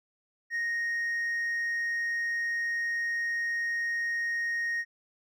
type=tone with hard clipping; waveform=triangle; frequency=1864.7 Hz; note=A#6; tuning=in tune; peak=-27 dBFS; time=0.5-4.85 s; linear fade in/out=50 ms; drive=1 dB; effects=none